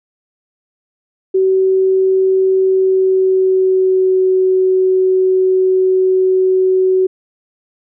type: tone with pitch glide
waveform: sine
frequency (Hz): 379.4 to 374.4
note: F#4 to F#4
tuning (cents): +43 to +20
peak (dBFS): -9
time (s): 1.34-7.07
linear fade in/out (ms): 10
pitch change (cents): -23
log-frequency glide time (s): 2.59-4.23
effects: none